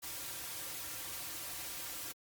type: noise with comb filter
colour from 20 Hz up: white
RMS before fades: -43 dBFS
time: 0.02-2.13 s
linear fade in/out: 20 ms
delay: 4.7 ms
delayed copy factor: -0.7
effects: Opus 48 kbps